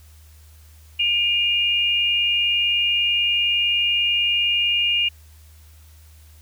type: tone pair together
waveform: sine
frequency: 2429 / 2830 Hz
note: D#7 / F7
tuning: -42 / +22 cents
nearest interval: minor third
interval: 264 cents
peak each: -23 / -18 dBFS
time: 0.99-5.09 s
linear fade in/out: 10 ms
effects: added 77 Hz sine -45 dBFS peak until 6.41 s + white hiss -55 dBFS RMS until 6.41 s